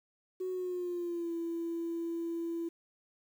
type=tone with pitch glide; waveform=sine; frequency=370 to 335.4 Hz; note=F#4 to E4; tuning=0 to +30 cents; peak=-32 dBFS; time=0.4-2.69 s; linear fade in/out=10 ms; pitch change=-170 cents; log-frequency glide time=0.5-1.34 s; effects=tanh soft clip ceiling -30 dBFS + 10-bit